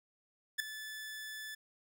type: tone with ADSR envelope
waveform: sawtooth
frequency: 1739 Hz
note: A6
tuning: 21 cents flat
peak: -24 dBFS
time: 0.58-1.55 s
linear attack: 20 ms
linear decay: 3 ms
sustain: -15 dB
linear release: 7 ms
effects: none